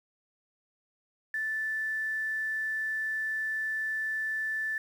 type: tone with quantisation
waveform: sine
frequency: 1756 Hz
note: A6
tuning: 4 cents flat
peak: -29 dBFS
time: 1.34-4.78 s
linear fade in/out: 2 ms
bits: 9
effects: none